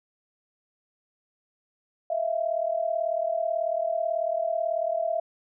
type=tone pair together; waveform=sine; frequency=642 / 680.2 Hz; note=E5 / F5; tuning=-46 / -46 cents; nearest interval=minor second; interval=100 cents; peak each=-27 dBFS; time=2.1-5.2 s; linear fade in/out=5 ms; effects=none